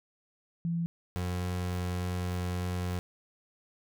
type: tone pair in turn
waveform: sine / 30% pulse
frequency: 168.6 / 89.83 Hz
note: E3 / F2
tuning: +39 / +49 cents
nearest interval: major seventh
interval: 1090 cents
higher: first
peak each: -28 dBFS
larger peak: neither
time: 0.65-0.86 / 1.16-2.99 s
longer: second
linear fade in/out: 0 ms
effects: none